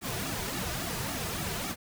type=noise with flanger; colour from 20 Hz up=pink; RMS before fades=-34 dBFS; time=0.01-1.76 s; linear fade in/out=50 ms; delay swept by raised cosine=1.9 to 3.8 ms; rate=3.6 Hz; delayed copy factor=-0.9; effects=none